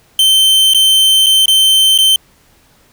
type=tone with dropouts; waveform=45% pulse; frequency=3100 Hz; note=G7; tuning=20 cents flat; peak=-6 dBFS; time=0.19-2.16 s; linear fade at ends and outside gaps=2 ms; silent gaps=0.736-0.746 / 1.262-1.266 / 1.458-1.48 / 1.978-1.986 s; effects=pink hiss -50 dBFS RMS until 2.92 s